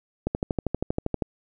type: click train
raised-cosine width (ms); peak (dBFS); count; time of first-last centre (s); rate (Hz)
2; -11; 13; 0.27-1.222; 12.6
effects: none